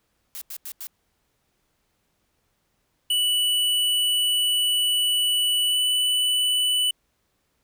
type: noise bursts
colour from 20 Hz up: blue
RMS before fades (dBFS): -35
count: 4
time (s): 0.35-0.87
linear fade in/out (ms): 0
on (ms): 64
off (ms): 88
type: tone with pitch glide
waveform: square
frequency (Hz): 2960 to 2979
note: F#7 to F#7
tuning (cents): 0 to +11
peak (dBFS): -20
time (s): 3.1-6.91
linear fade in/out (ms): 5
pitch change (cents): +11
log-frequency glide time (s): 5.67-5.77
effects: pink hiss -71 dBFS RMS until 7.63 s